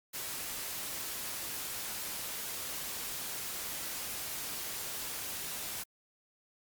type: noise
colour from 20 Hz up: white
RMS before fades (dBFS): -39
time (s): 0.13-5.84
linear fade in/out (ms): 20
effects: Opus 48 kbps